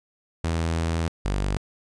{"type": "tone pair in turn", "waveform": "sawtooth", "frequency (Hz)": [82.41, 49], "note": ["E2", "G1"], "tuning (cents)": [0, 0], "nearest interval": "major sixth", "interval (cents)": 900, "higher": "first", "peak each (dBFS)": -19, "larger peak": "neither", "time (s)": [[0.44, 1.08], [1.25, 1.57]], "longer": "first", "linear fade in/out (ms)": 0, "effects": ["resampled to 22050 Hz", "10-bit"]}